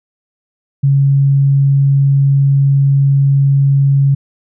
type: tone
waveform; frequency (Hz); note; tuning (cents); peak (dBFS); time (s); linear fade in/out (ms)
sine; 138.59; C#3; 0; -7; 0.83-4.15; 10
effects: none